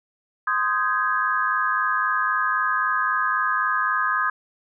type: chord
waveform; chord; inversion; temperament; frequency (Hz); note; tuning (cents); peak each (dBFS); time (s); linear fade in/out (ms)
sine; Ab major seventh; first; just; 1038.3 / 1245.9 / 1557.4 / 1661.2; C6 / Eb6 / G6 / Ab6; -14 / +2 / -12 / 0; -26 / -23 / -28 / -25; 0.47-4.3; 5
effects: none